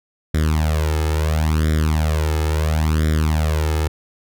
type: tone with flanger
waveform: sawtooth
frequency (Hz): 77.8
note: D#2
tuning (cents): 0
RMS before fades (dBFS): -18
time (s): 0.34-3.88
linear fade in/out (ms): 5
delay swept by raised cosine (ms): 0.55 to 2.35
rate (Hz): 0.73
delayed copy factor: +1
effects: none